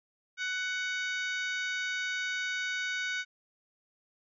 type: harmonic tone with a mistuned harmonic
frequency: 745 Hz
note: F#5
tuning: 12 cents sharp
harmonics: 2 / 3 / 4 / 5 / 6 / 7 / 8 / 9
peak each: -33 / -37 / -44 / -41 / -48 / -55 / -48 / -51 dBFS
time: 0.37-3.25 s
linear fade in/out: 50 ms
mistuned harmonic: 6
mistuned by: +35 cents
effects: none